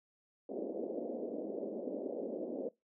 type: band-pass noise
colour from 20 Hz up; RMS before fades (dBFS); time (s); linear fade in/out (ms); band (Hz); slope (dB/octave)
white; -40; 0.49-2.69; 5; 220 to 580; 48
effects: noise-tail reverb RT60 0.2 s tail -22 dB re dry